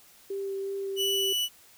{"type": "tone with vibrato", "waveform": "sine", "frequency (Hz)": 392, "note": "G4", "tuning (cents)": 0, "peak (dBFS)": -30, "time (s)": [0.3, 1.33], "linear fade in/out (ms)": 5, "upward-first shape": "sine", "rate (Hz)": 2.8, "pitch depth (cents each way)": 10}
{"type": "tone", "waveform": "40% pulse", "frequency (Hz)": 2960, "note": "F#7", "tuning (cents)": 0, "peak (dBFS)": -25, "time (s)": [0.96, 1.49], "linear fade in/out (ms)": 50}
{"effects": ["white hiss -56 dBFS RMS until 1.77 s"]}